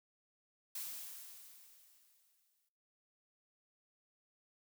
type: noise with exponential decay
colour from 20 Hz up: blue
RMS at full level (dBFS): -42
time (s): 0.75-2.69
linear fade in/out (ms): 5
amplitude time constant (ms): 420
effects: noise-tail reverb RT60 0.9 s tail -21 dB re dry